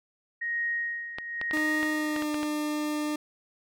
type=tone with tremolo; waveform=sine; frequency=1874 Hz; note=A#6; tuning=9 cents sharp; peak=-26 dBFS; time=0.41-2.22 s; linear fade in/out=10 ms; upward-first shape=sine; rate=1 Hz; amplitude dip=70%
type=clicks; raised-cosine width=0.3 ms; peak=-18 dBFS; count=9; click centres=1.185 / 1.414 / 1.511 / 1.572 / 1.83 / 2.163 / 2.223 / 2.344 / 2.431 s
type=tone with pitch glide; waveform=40% pulse; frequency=306.8 to 300.5 Hz; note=D#4 to D4; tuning=-24 to +40 cents; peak=-27 dBFS; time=1.53-3.16 s; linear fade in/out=5 ms; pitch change=-36 cents; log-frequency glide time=1.9-2.32 s
effects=none